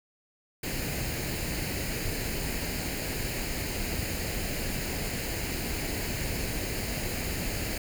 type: noise with comb filter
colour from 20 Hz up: pink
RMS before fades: -32 dBFS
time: 0.63-7.78 s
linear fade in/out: 5 ms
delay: 0.43 ms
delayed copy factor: +0.6
effects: none